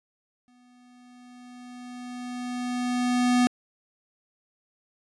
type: tone with exponential growth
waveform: square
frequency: 246.9 Hz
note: B3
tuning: in tune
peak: -18 dBFS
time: 0.48-3.47 s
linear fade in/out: 0 ms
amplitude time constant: 650 ms
effects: resampled to 22050 Hz